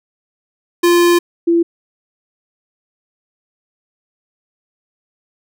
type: tone pair in turn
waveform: square / sine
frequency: 347 / 338.3 Hz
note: F4 / E4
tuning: -11 / +45 cents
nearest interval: unison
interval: 44 cents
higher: first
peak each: -9 dBFS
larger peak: neither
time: 0.83-1.19 / 1.47-1.63 s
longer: first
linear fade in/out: 10 ms
effects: none